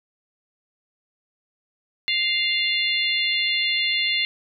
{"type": "harmonic tone", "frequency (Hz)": 698.5, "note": "F5", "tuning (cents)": 0, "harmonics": [3, 4, 5, 6], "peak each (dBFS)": [-24, -25, -26, -27], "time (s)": [2.08, 4.25], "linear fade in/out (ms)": 0, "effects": []}